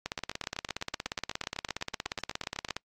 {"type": "two click trains", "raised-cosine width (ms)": 0.2, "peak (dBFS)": [-15, -20], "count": [47, 21], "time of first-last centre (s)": [[0.06, 2.766], [0.19, 2.687]], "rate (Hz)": [17, 8.01], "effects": ["noise-tail reverb RT60 0.1 s tail -26 dB re dry", "AAC 48 kbps"]}